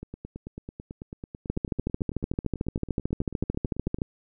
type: two click trains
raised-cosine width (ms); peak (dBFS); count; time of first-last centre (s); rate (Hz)
3; -24 / -13; 37 / 35; 0.03-3.986 / 1.5-4.019; 9.1 / 13.5
effects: none